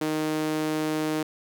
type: tone with high-pass filter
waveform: sawtooth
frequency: 155 Hz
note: D#3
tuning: 6 cents flat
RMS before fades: -27 dBFS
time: 0.01-1.23 s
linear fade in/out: 5 ms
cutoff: 310 Hz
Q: 2
effects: none